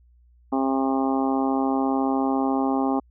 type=harmonic tone; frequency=134.1 Hz; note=C3; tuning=43 cents sharp; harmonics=2 / 3 / 4 / 5 / 6 / 7 / 8 / 9; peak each=-22 / -30 / -34 / -32 / -27 / -37 / -33 / -38 dBFS; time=0.52-3 s; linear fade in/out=10 ms; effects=added 60 Hz sine -53 dBFS peak until 3.1 s